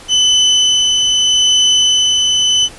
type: tone with tremolo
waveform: 35% pulse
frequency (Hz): 3015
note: F#7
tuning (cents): +32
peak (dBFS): -6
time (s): 0.08-2.69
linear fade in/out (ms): 50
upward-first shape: sine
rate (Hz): 0.8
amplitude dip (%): 25
effects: pink hiss -36 dBFS RMS until 2.78 s + resampled to 24000 Hz